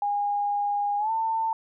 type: tone with pitch glide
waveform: sine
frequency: 817 to 896.1 Hz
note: G#5 to A5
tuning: -29 to +31 cents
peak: -23 dBFS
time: 0.02-1.53 s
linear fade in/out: 2 ms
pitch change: +160 cents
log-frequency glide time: 0.98-1.11 s
effects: none

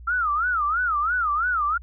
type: tone with vibrato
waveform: sine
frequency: 1318.5 Hz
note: E6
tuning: in tune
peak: -20 dBFS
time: 0.07-1.78 s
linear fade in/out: 10 ms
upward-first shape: sine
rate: 3 Hz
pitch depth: 220 cents each way
effects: added 60 Hz sine -39 dBFS peak until 1.82 s

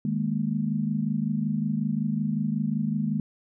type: chord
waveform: sine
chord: D# suspended fourth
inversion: none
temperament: equal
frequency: 155.56 / 207.7 / 233.1 Hz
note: D#3 / G#3 / A#3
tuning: 0 / 0 / 0 cents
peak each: -29 / -27 / -29 dBFS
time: 0.05-3.2 s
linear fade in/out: 2 ms
effects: none

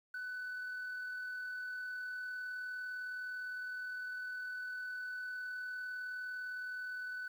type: tone with amplitude modulation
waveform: sine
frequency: 1497 Hz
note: F#6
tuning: 20 cents sharp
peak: -36 dBFS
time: 0.14-7.28 s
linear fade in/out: 5 ms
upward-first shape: sine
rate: 39.7 Hz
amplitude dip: 30%
effects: tanh soft clip ceiling -38 dBFS + 11-bit

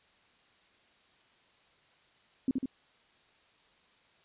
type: tone with echo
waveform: sine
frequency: 261.6 Hz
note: C4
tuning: in tune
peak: -24 dBFS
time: 2.48-2.51 s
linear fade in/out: 2 ms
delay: 74 ms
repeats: 2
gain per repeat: -3 dB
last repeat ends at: 2.658 s
effects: white hiss -65 dBFS RMS until 4.24 s + resampled to 8000 Hz

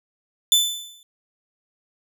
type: tone with exponential decay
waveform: sawtooth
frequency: 3515 Hz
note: A7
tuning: 2 cents flat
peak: -8 dBFS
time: 0.52-1.03 s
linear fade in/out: 1 ms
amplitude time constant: 110 ms
effects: none

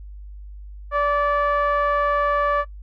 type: tone with low-pass filter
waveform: sawtooth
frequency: 580 Hz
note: D5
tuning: 22 cents flat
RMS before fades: -20 dBFS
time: 0.91-2.65 s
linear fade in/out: 50 ms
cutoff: 1400 Hz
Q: 6.2
effects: noise-tail reverb RT60 0.1 s tail -19 dB re dry + added 50 Hz sine -35 dBFS peak until 2.82 s

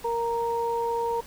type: tone pair together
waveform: sine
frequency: 466.2 / 931.2 Hz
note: A#4 / A#5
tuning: 0 / -2 cents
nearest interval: octave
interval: 1198 cents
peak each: -27 dBFS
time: 0.04-1.21 s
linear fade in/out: 10 ms
effects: pink hiss -47 dBFS RMS until 1.26 s

